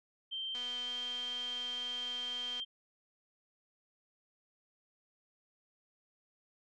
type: tone with pitch glide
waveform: sine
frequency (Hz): 3136 to 3161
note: G7 to G7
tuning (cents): 0 to +14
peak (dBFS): -36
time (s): 0.31-2.65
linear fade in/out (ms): 20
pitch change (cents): +14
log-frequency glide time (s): 0.58-0.99
type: click train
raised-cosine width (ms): 0.2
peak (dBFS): -32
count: 503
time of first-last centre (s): 0.55-2.599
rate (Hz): 245
effects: MP3 64 kbps